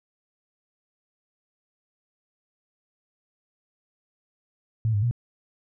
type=tone with pitch steps; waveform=sine; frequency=111.6 / 102.2 / 119.6 Hz; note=A2 / G#2 / A#2; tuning=+25 / -27 / +45 cents; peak=-20 dBFS; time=4.85-5.111 s; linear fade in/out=0 ms; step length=87 ms; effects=none